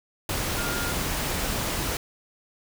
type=tone in noise; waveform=sine; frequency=1410 Hz; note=F6; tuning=16 cents sharp; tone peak=-32 dBFS; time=0.58-0.92 s; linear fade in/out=2 ms; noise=pink; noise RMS=-28 dBFS; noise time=0.29-1.97 s; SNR=-7 dB; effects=none